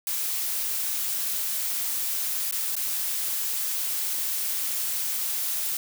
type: noise with dropouts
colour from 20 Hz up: blue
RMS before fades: -28 dBFS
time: 0.07-5.77 s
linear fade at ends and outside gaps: 1 ms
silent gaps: 2.511-2.524 / 2.754-2.765 s
effects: none